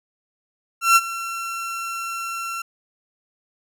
30% pulse tone with ADSR envelope, 1356 Hz, E6, 49 cents sharp, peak -7 dBFS, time 0.81-2.62 s, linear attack 150 ms, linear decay 40 ms, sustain -17 dB, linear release 5 ms, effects none

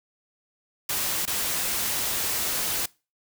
white noise with dropouts, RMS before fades -27 dBFS, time 0.89-2.86 s, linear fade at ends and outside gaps 5 ms, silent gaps 1.255-1.275 s, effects noise-tail reverb RT60 0.3 s tail -23 dB re dry

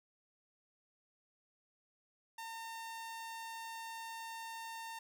sawtooth tone, 909 Hz, A#5, 44 cents flat, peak -40 dBFS, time 2.38-4.99 s, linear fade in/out 5 ms, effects none

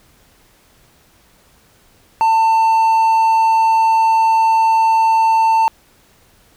triangle tone, 895 Hz, A5, 29 cents sharp, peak -8 dBFS, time 2.21-5.68 s, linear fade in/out 0 ms, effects pink hiss -52 dBFS RMS until 6.56 s

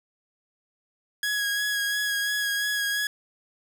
sawtooth tone with vibrato, 1661.2 Hz, G#6, in tune, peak -21 dBFS, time 1.23-3.07 s, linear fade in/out 2 ms, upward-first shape sine, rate 2.9 Hz, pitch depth 21 cents each way, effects 8-bit

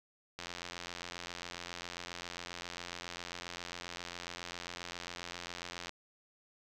click train, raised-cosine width 0.2 ms, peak -24 dBFS, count 482, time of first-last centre 0.39-5.893 s, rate 87.4 Hz, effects none

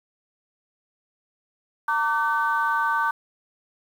sine tone cluster, 913 / 1162 / 1521 Hz, A#5 / D6 / F#6, -36 / -19 / +47 cents, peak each -24 dBFS, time 1.88-3.11 s, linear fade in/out 5 ms, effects tanh soft clip ceiling -12 dBFS + 8-bit

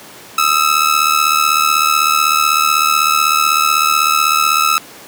sawtooth ring-modulated tone, 1300 Hz, E6, 24 cents flat, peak -4 dBFS, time 0.38-4.78 s, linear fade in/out 0 ms, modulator 38 Hz, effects pink hiss -36 dBFS RMS until 5.07 s + high-pass 200 Hz 12 dB/octave

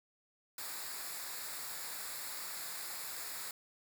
white noise with comb filter, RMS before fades -43 dBFS, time 0.58-3.51 s, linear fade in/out 2 ms, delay 0.33 ms, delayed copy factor -0.65, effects none

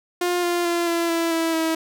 sawtooth tone with pitch steps, 353.9 / 348.6 / 343.4 / 338.3 / 333.3 / 328.3 / 323.4 Hz, F4 / F4 / F4 / E4 / E4 / E4 / E4, +23 / -3 / -29 / +45 / +19 / -7 / -33 cents, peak -16 dBFS, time 0.21-1.75 s, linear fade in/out 5 ms, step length 220 ms, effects none

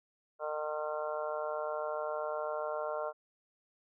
harmonic tone, 152.3 Hz, D#3, 37 cents flat, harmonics 3 / 4 / 5 / 6 / 7 / 8 / 9, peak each -41 / -36 / -44 / -46 / -43 / -51 / -43 dBFS, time 0.39-3.13 s, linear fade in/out 50 ms, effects none

